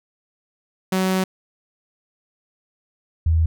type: tone pair in turn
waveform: sawtooth / sine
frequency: 187.7 / 81.09 Hz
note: F#3 / E2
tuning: +25 / -28 cents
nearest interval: octave + minor third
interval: 1453 cents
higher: first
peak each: -14 dBFS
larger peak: neither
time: 0.92-1.24 / 3.26-3.46 s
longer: first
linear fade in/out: 5 ms
effects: none